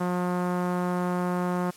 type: tone with low-pass filter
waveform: sawtooth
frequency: 178.9 Hz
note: F3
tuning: 42 cents sharp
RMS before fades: -27 dBFS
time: 0-1.71 s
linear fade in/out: 10 ms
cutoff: 1200 Hz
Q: 1.7
effects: white hiss -50 dBFS RMS until 1.76 s + low-pass 12000 Hz 12 dB/octave